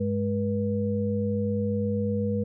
sine tone cluster, 100.4 / 208.5 / 483.1 Hz, G2 / G#3 / B4, +42 / +7 / -38 cents, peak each -29 / -27 / -29 dBFS, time 0-2.44 s, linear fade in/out 10 ms, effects none

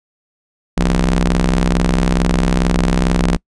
sawtooth ring-modulated tone, 64.6 Hz, C2, 21 cents flat, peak -5 dBFS, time 0.77-3.37 s, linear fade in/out 10 ms, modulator 108 Hz, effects noise-tail reverb RT60 0.1 s tail -26 dB re dry + resampled to 22050 Hz

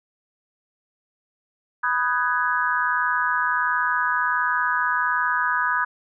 sine chord, G# minor seventh, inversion first, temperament equal with one note detuned, 987.8 / 1244.5 / 1499.8 / 1661.2 Hz, B5 / D#6 / F#6 / G#6, 0 / 0 / +23 / 0 cents, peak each -25 dBFS, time 1.83-5.85 s, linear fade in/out 10 ms, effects none

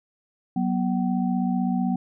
sine tone cluster, 186.7 / 242.5 / 759 Hz, F#3 / B3 / F#5, +16 / -31 / +44 cents, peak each -24 / -24 / -32 dBFS, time 0.56-1.96 s, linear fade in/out 5 ms, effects none

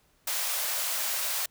white high-pass noise, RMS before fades -30 dBFS, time 0.27-1.46 s, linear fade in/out 5 ms, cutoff 510 Hz, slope 48 dB/octave, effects pink hiss -66 dBFS RMS until 1.5 s

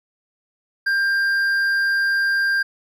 triangle tone with hard clipping, 1592 Hz, G6, 26 cents sharp, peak -18 dBFS, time 0.86-2.63 s, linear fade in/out 10 ms, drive 8 dB, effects none

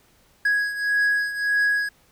triangle beating tone pair, 1661.2 / 1662.9 Hz, G#6 / G#6, 0 / +2 cents, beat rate 1.7 Hz, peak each -19 / -24 dBFS, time 0.45-1.89 s, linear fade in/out 5 ms, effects pink hiss -59 dBFS RMS until 2.11 s

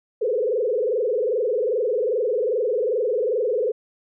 sine tone with frequency modulation, 466.2 Hz, A#4, in tune, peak -19 dBFS, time 0.21-3.72 s, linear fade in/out 10 ms, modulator 22.5 Hz, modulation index 2.5, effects none

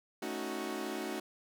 sawtooth chord, D# half-diminished seventh, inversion second, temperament equal with one note detuned, 220 / 277.2 / 312.6 / 370 Hz, A3 / C#4 / D#4 / F#4, 0 / 0 / +8 / 0 cents, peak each -39 / -39 / -38 / -36 dBFS, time 0.22-1.2 s, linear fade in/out 5 ms, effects none

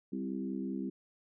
harmonic tone with a mistuned harmonic, 65.41 Hz, C2, in tune, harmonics 3 / 4 / 5 / 6, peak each -38 / -38 / -41 / -47 dBFS, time 0.12-0.9 s, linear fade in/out 10 ms, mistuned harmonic 5, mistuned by +24 cents, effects none

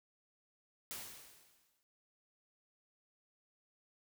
white noise with exponential decay, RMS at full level -43 dBFS, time 0.91-1.83 s, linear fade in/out 0 ms, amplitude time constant 200 ms, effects none

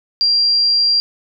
sine tone, 4753 Hz, D8, 20 cents sharp, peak -11 dBFS, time 0.21-1 s, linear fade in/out 0 ms, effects none

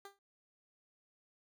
15% pulse tone with exponential decay, 398 Hz, G4, 26 cents sharp, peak -39 dBFS, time 0.05-0.19 s, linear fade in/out 2 ms, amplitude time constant 30 ms, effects none

